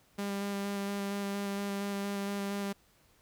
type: tone with vibrato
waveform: sawtooth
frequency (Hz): 200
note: G3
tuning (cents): +35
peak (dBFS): -29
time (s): 0.18-2.73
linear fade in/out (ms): 10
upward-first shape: square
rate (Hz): 4.3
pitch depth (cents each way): 10
effects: pink hiss -66 dBFS RMS until 3.21 s